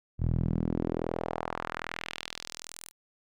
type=tone with band-pass filter sweep; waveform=sawtooth; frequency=41.2 Hz; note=E1; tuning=in tune; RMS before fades=-33 dBFS; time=0.18-2.92 s; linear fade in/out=50 ms; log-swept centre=100 to 11000 Hz; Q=1.5; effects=none